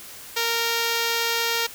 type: tone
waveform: 5% pulse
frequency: 463.4 Hz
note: A#4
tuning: 10 cents flat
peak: -10 dBFS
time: 0.36-1.67 s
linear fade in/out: 10 ms
effects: white hiss -41 dBFS RMS until 1.74 s